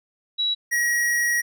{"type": "tone pair in turn", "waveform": ["sine", "square"], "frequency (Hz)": [3900, 1903.3], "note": ["B7", "A#6"], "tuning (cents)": [-23, 36], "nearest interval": "octave", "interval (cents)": 1241, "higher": "first", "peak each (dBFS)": -20, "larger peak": "neither", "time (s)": [[0.38, 0.55], [0.71, 1.42]], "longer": "second", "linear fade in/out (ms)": 20, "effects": []}